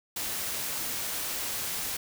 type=noise; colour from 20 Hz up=white; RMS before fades=-33 dBFS; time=0.16-1.97 s; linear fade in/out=5 ms; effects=none